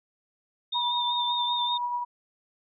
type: tone with vibrato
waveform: sine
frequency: 3628 Hz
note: A#7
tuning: 48 cents flat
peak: -27 dBFS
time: 0.72-1.78 s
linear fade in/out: 10 ms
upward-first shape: sine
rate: 5.2 Hz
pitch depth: 39 cents each way
type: tone with tremolo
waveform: sine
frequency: 969 Hz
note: B5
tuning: 33 cents flat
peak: -25 dBFS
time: 0.74-2.05 s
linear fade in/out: 20 ms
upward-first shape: triangle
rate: 9.3 Hz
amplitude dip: 40%
effects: none

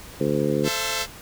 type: harmonic tone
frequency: 73.42 Hz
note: D2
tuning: in tune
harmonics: 2 / 3 / 4 / 5 / 6 / 7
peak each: -27 / -27 / -27 / -27 / -27 / -27 dBFS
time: 0.2-0.69 s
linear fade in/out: 10 ms
type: chord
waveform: 5% pulse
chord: A minor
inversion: none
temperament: equal with one note detuned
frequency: 440 / 523.3 / 673.1 Hz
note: A4 / C5 / E5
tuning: 0 / 0 / +36 cents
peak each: -17 dBFS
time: 0.63-1.07 s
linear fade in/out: 50 ms
effects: pink hiss -42 dBFS RMS until 1.21 s

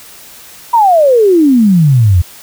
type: exponential sweep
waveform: sine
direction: down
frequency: 976 to 82.5 Hz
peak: -4 dBFS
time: 0.73-2.22 s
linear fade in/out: 10 ms
effects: white hiss -35 dBFS RMS until 2.42 s

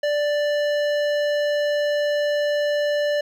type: tone with hard clipping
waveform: sine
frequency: 587.3 Hz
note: D5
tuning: in tune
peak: -21 dBFS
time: 0.03-3.21 s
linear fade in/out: 5 ms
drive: 14 dB
effects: none

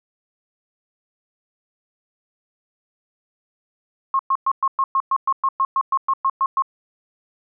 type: tone bursts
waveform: sine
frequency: 1078 Hz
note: C#6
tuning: 49 cents flat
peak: -15 dBFS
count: 16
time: 4.14-6.622 s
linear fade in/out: 2 ms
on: 52 ms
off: 110 ms
effects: none

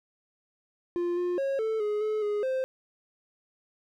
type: tone with pitch steps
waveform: triangle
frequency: 349 / 354.8 / 546 / 441.4 / 419.2 / 429.7 / 415.7 / 522 Hz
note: F4 / F4 / C#5 / A4 / G#4 / A4 / G#4 / C5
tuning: -1 / +27 / -26 / +5 / +16 / -41 / +2 / -4 cents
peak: -24 dBFS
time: 0.96-2.64 s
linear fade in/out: 0 ms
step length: 210 ms
effects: none

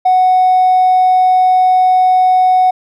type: tone with hard clipping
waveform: sine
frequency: 740 Hz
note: F#5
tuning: in tune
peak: -7 dBFS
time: 0.05-2.71 s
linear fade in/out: 10 ms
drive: 1 dB
effects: none

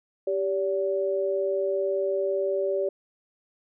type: tone pair together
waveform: sine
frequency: 391.6 / 573.7 Hz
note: G4 / D5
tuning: -2 / -41 cents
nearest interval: perfect fifth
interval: 661 cents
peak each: -26 dBFS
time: 0.27-2.89 s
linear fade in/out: 5 ms
effects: none

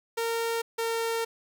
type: tone pair in turn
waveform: sawtooth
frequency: 460.1 / 457.2 Hz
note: A#4 / A#4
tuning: -23 / -34 cents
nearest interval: unison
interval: 11 cents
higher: first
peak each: -23 dBFS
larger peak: neither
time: 0.17-0.62 / 0.78-1.25 s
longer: second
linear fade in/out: 10 ms
effects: none

